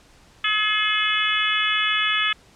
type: harmonic tone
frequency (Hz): 425.8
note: G#4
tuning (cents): +43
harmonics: 3 / 4 / 5 / 6 / 7 / 8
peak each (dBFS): -26 / -26 / -26 / -26 / -26 / -26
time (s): 0.44-2.33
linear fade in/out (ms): 5
effects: pink hiss -53 dBFS RMS until 2.55 s + low-pass 8000 Hz 12 dB/octave